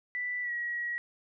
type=tone with pitch glide; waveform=sine; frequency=1975.5 to 1911.5 Hz; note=B6 to A#6; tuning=0 to +43 cents; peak=-31 dBFS; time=0.15-0.98 s; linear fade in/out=0 ms; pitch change=-57 cents; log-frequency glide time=0.42-0.52 s; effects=none